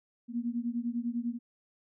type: beating tone pair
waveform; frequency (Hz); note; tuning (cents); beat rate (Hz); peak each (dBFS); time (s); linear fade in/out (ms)
sine; 233.1 / 243.1; A#3 / B3; 0 / -27; 10; -33 / -34; 0.28-1.39; 50
effects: none